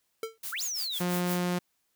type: tone with exponential decay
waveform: square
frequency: 447.3 Hz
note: A4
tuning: 28 cents sharp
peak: -29 dBFS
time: 0.23-0.38 s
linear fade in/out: 2 ms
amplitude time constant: 31 ms
type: noise with tremolo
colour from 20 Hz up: blue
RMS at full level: -36 dBFS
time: 0.43-1.42 s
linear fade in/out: 5 ms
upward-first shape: sine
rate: 5.9 Hz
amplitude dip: 90%
type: exponential two-way sweep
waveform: sine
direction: up then down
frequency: 1174.7 to 7170 to 3226 Hz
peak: -31 dBFS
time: 0.52-0.99 s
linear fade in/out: 10 ms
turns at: 0.63 s
type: tone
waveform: sawtooth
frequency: 177.9 Hz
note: F3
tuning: 32 cents sharp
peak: -23 dBFS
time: 1-1.59 s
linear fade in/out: 10 ms
effects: white hiss -75 dBFS RMS until 1.95 s